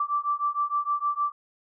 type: beating tone pair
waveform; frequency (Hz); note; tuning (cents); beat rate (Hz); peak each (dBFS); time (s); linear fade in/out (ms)
sine; 1165 / 1171.5; D6 / D6; -14 / -5; 6.5; -27; 0-1.32; 5
effects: none